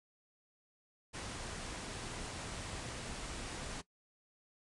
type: low-pass noise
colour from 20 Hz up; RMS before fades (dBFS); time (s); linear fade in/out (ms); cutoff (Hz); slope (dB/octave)
pink; -44; 1.13-3.82; 20; 10000; 96
effects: noise-tail reverb RT60 0.1 s tail -18 dB re dry